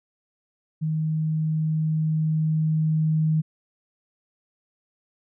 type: tone with level ramp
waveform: sine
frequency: 156.9 Hz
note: D#3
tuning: 15 cents sharp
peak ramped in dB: -22 to -18 dBFS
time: 0.81-3.42 s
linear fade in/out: 20 ms
effects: none